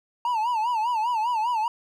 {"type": "tone with vibrato", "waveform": "triangle", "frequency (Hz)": 920, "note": "A#5", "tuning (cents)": -23, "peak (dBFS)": -20, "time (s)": [0.25, 1.68], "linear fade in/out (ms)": 2, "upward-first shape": "sine", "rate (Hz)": 5, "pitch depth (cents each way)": 130, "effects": []}